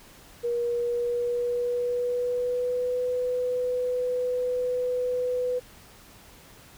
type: tone with pitch glide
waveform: sine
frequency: 476.3 to 498 Hz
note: A#4 to B4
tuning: +37 to +14 cents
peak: -24 dBFS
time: 0.43-5.6 s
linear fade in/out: 20 ms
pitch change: +77 cents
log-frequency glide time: 0.61-3 s
effects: pink hiss -51 dBFS RMS until 6.77 s